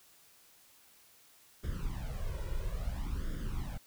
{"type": "noise with flanger", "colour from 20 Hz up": "brown", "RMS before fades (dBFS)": -36, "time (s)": [1.63, 3.78], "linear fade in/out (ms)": 10, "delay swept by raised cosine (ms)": [0.58, 2.08], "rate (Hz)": 0.59, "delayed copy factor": 0.9, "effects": ["white hiss -62 dBFS RMS until 3.86 s"]}